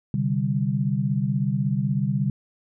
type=chord; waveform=sine; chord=C suspended second; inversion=none; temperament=just; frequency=130.81 / 147.16 / 196.22 Hz; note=C3 / D3 / G3; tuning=0 / +4 / +2 cents; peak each=-25 dBFS; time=0.14-2.3 s; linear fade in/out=2 ms; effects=none